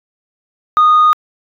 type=tone; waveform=sine; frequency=1234 Hz; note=D#6; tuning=15 cents flat; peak=-4 dBFS; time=0.77-1.13 s; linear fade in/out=0 ms; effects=tanh soft clip ceiling -4 dBFS